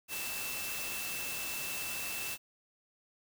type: tone in noise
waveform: sine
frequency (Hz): 2659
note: E7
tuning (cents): +14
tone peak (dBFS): -41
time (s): 0.08-2.38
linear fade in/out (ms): 50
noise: white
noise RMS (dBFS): -39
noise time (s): 0.08-2.38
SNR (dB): -5
effects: none